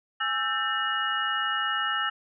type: tone cluster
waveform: sine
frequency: 831 / 1326 / 1563 / 1797 / 2894 Hz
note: G#5 / E6 / G6 / A6 / F#7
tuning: +1 / +10 / -6 / +36 / -39 cents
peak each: -37 / -28 / -35 / -31 / -31 dBFS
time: 0.2-2.1 s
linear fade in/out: 10 ms
effects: none